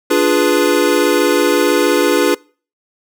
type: chord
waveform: square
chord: D diminished seventh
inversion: none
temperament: equal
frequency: 293.7 / 349.2 / 415.3 / 493.9 Hz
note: D4 / F4 / Ab4 / Cb5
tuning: 0 / 0 / 0 / 0 cents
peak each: -17 dBFS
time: 0.1-2.35 s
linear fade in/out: 10 ms
effects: noise-tail reverb RT60 0.4 s tail -25 dB re dry